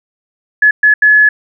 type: tone bursts at uneven times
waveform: sine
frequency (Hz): 1705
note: G#6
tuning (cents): +45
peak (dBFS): -4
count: 3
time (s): 0.62-0.71 / 0.83-0.94 / 1.02-1.29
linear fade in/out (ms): 5
effects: none